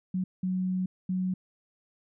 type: tone bursts at uneven times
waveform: sine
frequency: 185 Hz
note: F#3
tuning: in tune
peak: -26 dBFS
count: 3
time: 0.14-0.24 / 0.43-0.86 / 1.09-1.34 s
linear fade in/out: 5 ms
effects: none